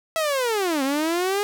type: linear two-way sweep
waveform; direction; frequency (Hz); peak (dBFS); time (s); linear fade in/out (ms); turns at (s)
sawtooth; down then up; 659.3 to 261.6 to 416; -17; 0.16-1.43; 0; 0.83
effects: none